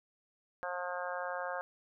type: harmonic tone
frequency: 178.8 Hz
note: F3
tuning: 41 cents sharp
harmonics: 3 / 4 / 5 / 6 / 7 / 8 / 9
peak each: -40 / -42 / -44 / -45 / -45 / -46 / -43 dBFS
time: 0.63-1.61 s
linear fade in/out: 0 ms
effects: none